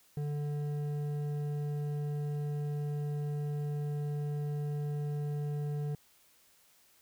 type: tone with hard clipping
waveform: sine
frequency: 146.8 Hz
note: D3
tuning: in tune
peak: -34 dBFS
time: 0.17-5.95 s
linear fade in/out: 2 ms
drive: 8 dB
effects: white hiss -65 dBFS RMS until 7.01 s